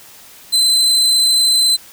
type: tone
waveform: 35% pulse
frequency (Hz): 4057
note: B7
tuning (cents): +46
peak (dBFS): -9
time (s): 0.52-1.77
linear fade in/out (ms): 20
effects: white hiss -41 dBFS RMS until 1.92 s

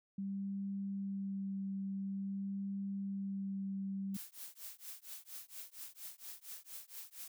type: tone with vibrato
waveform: sine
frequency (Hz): 196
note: G3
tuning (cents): 0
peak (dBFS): -37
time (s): 0.18-4.17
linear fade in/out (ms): 5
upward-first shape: sine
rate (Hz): 0.48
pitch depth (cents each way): 11
type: noise with tremolo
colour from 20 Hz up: blue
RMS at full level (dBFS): -46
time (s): 4.14-7.28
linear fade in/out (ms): 5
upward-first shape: triangle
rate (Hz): 4.3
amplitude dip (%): 100
effects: none

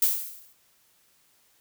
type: noise with exponential decay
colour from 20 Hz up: violet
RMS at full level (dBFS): -19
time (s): 0.02-0.53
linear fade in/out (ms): 5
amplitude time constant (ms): 110
effects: white hiss -64 dBFS RMS until 1.6 s

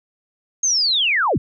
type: linear sweep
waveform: sine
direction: down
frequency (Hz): 6510 to 55.2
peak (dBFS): -15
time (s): 0.63-1.38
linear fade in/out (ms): 5
effects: none

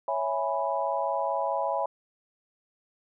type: chord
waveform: sine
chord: C# minor seventh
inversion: none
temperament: equal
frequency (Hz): 554.4 / 659.3 / 830.6 / 987.8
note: C#5 / E5 / G#5 / B5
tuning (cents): 0 / 0 / 0 / 0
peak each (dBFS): -31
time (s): 0.08-1.86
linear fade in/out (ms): 2
effects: none

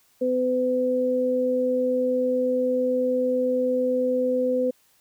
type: tone pair together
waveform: sine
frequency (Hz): 253 / 506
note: B3 / B4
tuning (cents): +42 / +42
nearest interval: octave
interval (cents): 1200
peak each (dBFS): -26 / -21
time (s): 0.21-4.71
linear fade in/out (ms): 10
effects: white hiss -62 dBFS RMS until 5 s

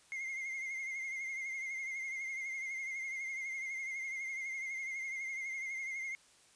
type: tone with vibrato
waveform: triangle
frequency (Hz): 2120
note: C7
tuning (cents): +22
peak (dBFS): -36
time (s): 0.12-6.15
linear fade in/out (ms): 0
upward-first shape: triangle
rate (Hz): 12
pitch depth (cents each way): 54
effects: white hiss -64 dBFS RMS until 6.55 s + resampled to 22050 Hz

